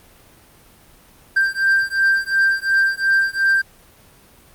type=beating tone pair; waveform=triangle; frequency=1576 / 1578.8 Hz; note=G6 / G6; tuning=+9 / +12 cents; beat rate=2.8 Hz; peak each=-16 dBFS; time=1.36-3.62 s; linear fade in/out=10 ms; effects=pink hiss -49 dBFS RMS until 4.54 s + Opus 32 kbps